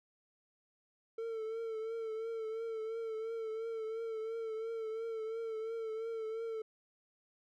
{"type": "tone with vibrato", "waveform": "triangle", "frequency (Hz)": 447.9, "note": "A4", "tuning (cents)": 31, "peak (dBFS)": -35, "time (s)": [1.18, 6.62], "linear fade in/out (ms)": 5, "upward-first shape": "triangle", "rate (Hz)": 2.9, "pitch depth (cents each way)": 49, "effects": []}